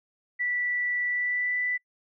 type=tone with pitch glide; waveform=sine; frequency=1963 to 1983.5 Hz; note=B6 to B6; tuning=-11 to +7 cents; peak=-25 dBFS; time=0.39-1.78 s; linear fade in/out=20 ms; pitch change=+18 cents; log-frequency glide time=1.07-1.57 s; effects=noise-tail reverb RT60 0.1 s tail -25 dB re dry